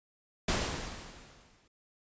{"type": "noise with exponential decay", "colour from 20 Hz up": "pink", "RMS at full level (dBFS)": -28, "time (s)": [0.48, 1.68], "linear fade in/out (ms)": 5, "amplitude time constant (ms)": 260, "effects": ["resampled to 16000 Hz"]}